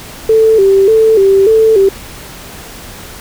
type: tone with vibrato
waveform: sine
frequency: 415.3 Hz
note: G#4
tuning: in tune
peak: -4 dBFS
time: 0.29-1.89 s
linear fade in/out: 5 ms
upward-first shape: square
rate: 1.7 Hz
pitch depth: 110 cents each way
effects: pink hiss -30 dBFS RMS until 3.2 s